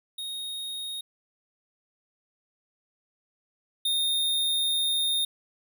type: tone pair in turn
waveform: square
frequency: 3729 / 3673 Hz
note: A#7 / A#7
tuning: 0 / -26 cents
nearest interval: unison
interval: 26 cents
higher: first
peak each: -33 / -24 dBFS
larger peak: second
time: 0.18-1.01 / 3.85-5.25 s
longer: second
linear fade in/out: 5 ms
effects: none